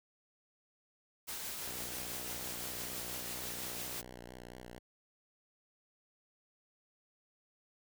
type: noise with tremolo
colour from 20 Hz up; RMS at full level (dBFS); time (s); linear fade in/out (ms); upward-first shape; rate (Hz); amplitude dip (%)
white; -41; 1.27-4.02; 20; triangle; 6; 25
type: tone with vibrato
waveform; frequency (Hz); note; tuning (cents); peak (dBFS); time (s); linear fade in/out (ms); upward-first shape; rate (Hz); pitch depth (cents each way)
5% pulse; 61.2; B1; -15; -37; 1.66-4.79; 5; square; 4.2; 44
effects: none